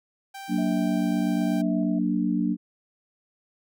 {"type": "tone", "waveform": "sawtooth", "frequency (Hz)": 784, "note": "G5", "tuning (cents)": 0, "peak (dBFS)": -33, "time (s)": [0.34, 1.62], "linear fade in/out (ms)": 10}
{"type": "chord", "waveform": "sine", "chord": "Gb augmented", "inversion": "none", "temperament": "equal", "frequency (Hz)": [185, 233.1, 293.7], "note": ["Gb3", "Bb3", "D4"], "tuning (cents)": [0, 0, 0], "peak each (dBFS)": -26, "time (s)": [0.48, 2.57], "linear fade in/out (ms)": 50}
{"type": "tone with tremolo", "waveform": "sine", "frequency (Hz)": 650, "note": "E5", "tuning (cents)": -24, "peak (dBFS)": -33, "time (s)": [0.58, 1.99], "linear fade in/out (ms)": 5, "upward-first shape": "square", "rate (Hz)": 1.2, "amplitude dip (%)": 35}
{"effects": []}